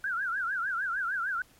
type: tone with vibrato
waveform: sine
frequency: 1486 Hz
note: F#6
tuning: 7 cents sharp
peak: -28 dBFS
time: 0.04-1.42 s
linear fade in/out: 2 ms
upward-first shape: triangle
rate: 6.6 Hz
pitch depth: 210 cents each way
effects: pink hiss -60 dBFS RMS until 1.59 s + MP3 64 kbps